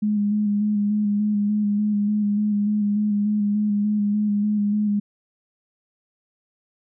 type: tone with vibrato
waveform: sine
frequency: 207.7 Hz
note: G#3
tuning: in tune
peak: -18 dBFS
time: 0.02-5 s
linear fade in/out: 10 ms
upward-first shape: square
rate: 3.4 Hz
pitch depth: 22 cents each way
effects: none